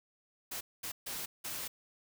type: noise bursts at uneven times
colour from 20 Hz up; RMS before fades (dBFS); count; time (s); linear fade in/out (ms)
white; -40; 4; 0.51-0.61 / 0.83-0.92 / 1.06-1.26 / 1.44-1.68; 10
effects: none